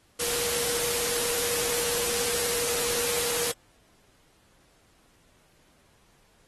sine tone in noise, 477.3 Hz, A#4, 41 cents sharp, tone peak -33 dBFS, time 0.19-3.52 s, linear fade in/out 10 ms, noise white, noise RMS -28 dBFS, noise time 0.19-3.52 s, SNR -8 dB, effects pink hiss -63 dBFS RMS until 6.47 s + AAC 32 kbps

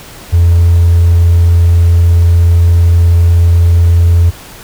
triangle tone with hard clipping, 85.5 Hz, F2, 36 cents flat, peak -4 dBFS, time 0.32-4.31 s, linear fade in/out 20 ms, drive 4 dB, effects pink hiss -32 dBFS RMS until 4.63 s

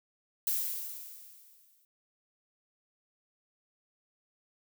violet noise with exponential decay, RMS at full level -29 dBFS, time 0.47-1.85 s, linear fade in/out 1 ms, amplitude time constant 300 ms, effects none

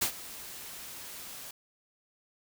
white noise with ADSR envelope, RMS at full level -27 dBFS, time 0.01-1.51 s, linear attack 11 ms, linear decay 91 ms, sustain -17 dB, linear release 4 ms, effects none

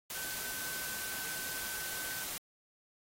sine tone in noise, 1527 Hz, G6, 46 cents flat, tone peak -44 dBFS, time 0.15-2.24 s, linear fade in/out 2 ms, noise white, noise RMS -40 dBFS, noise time 0.1-2.38 s, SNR -7 dB, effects AAC 48 kbps

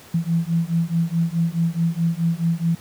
sine beating tone pair, 164.81 / 169.51 Hz, E3 / E3, 0 / +49 cents, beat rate 4.7 Hz, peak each -21 dBFS, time 0.14-2.75 s, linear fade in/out 5 ms, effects pink hiss -45 dBFS RMS until 2.8 s + high-pass 80 Hz 12 dB/octave

